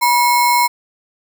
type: tone with sample-and-hold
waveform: sine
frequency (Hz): 968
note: B5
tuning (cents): -35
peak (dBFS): -10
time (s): 0.01-0.68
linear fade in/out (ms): 20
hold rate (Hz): 3150
effects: none